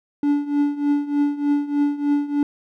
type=tone with tremolo; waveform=triangle; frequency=289 Hz; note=D4; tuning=28 cents flat; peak=-12 dBFS; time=0.23-2.43 s; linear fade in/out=2 ms; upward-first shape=triangle; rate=3.3 Hz; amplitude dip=85%; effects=none